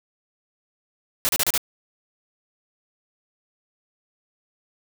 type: noise bursts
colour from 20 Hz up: white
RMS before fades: -21 dBFS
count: 5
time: 1.25-1.577 s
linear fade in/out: 0 ms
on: 39 ms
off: 33 ms
effects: none